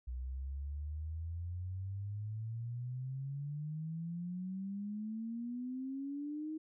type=exponential sweep; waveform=sine; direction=up; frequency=61.1 to 316.6 Hz; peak=-38 dBFS; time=0.07-6.58 s; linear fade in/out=10 ms; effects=none